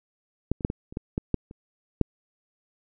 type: clicks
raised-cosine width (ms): 3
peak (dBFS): -10 / -26 / -9 / -16 / -28 / -16 / -13 / -9 / -29 / -6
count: 10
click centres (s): 0.516 / 0.608 / 0.649 / 0.701 / 0.925 / 0.971 / 1.179 / 1.343 / 1.511 / 2.013
effects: none